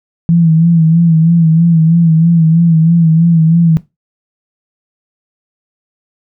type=tone with vibrato; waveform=sine; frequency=164.81 Hz; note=E3; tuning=in tune; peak=-5 dBFS; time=0.29-3.77 s; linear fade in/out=0 ms; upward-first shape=sine; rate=3.1 Hz; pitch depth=59 cents each way; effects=noise-tail reverb RT60 0.2 s tail -17 dB re dry